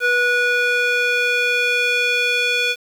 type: tone with band-pass filter sweep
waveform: square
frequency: 488 Hz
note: B4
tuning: 21 cents flat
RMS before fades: -18 dBFS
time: 0-2.76 s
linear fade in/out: 50 ms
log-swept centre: 1700 to 2800 Hz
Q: 2.3
effects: 7-bit